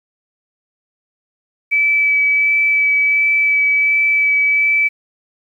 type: tone with vibrato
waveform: sine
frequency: 2299 Hz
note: D7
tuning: 37 cents flat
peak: -11 dBFS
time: 1.71-4.89 s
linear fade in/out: 20 ms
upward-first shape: sine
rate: 1.4 Hz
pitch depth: 10 cents each way
effects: 8-bit